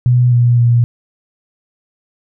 sine tone with pitch steps, 123.5 / 120.7 / 119.2 Hz, B2 / B2 / A#2, 0 / -39 / +39 cents, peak -7 dBFS, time 0.06-0.84 s, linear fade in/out 0 ms, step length 260 ms, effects none

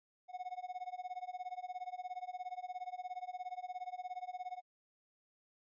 triangle tone with tremolo, 731 Hz, F#5, 21 cents flat, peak -36 dBFS, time 0.28-4.62 s, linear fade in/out 50 ms, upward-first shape sine, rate 17 Hz, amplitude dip 95%, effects resampled to 16000 Hz

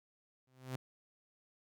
sawtooth tone with exponential growth, 129.3 Hz, C3, 20 cents flat, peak -32 dBFS, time 0.47-0.76 s, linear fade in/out 5 ms, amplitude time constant 62 ms, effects none

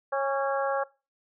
harmonic tone with a mistuned harmonic, 273.9 Hz, C#4, 21 cents flat, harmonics 2 / 3 / 4 / 5 / 6, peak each -27 / -31 / -33 / -35 / -37 dBFS, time 0.12-0.84 s, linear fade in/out 10 ms, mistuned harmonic 4, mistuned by +34 cents, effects noise-tail reverb RT60 0.3 s tail -22 dB re dry

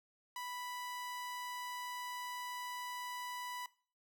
sawtooth tone, 987.8 Hz, B5, in tune, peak -38 dBFS, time 0.36-3.66 s, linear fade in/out 2 ms, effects noise-tail reverb RT60 0.4 s tail -19 dB re dry

